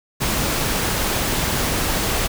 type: noise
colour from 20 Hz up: pink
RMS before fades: -21 dBFS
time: 0.2-2.28 s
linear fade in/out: 20 ms
effects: none